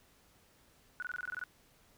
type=tone bursts; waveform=sine; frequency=1472 Hz; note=F#6; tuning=9 cents flat; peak=-36 dBFS; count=10; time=1-1.438 s; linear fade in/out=0 ms; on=24 ms; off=22 ms; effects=pink hiss -66 dBFS RMS until 1.97 s